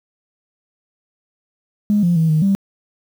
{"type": "tone with pitch steps", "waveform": "sine", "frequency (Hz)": [207.4, 173.5, 161.8, 155.6, 196.3], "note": ["G#3", "F3", "E3", "D#3", "G3"], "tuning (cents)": [-2, -11, -32, 0, 3], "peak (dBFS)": -11, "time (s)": [1.9, 2.55], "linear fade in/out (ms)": 0, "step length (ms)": 130, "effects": ["tanh soft clip ceiling -7 dBFS", "7-bit"]}